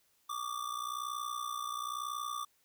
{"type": "ring-modulated tone", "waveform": "square", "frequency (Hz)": 1174.7, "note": "D6", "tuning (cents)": 0, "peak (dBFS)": -34, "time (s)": [0.29, 2.45], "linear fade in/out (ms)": 10, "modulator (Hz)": 30.5, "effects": ["white hiss -72 dBFS RMS until 2.64 s"]}